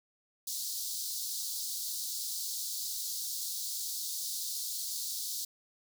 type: high-pass noise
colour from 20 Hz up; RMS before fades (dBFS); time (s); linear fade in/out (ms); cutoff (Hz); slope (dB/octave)
pink; -37; 0.47-5.45; 5; 4000; 48
effects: none